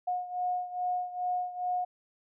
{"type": "beating tone pair", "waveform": "sine", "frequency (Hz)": [722, 724.4], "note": ["F#5", "F#5"], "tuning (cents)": [-43, -37], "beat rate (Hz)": 2.4, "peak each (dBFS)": [-31, -35], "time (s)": [0.07, 1.85], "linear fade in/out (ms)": 10, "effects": []}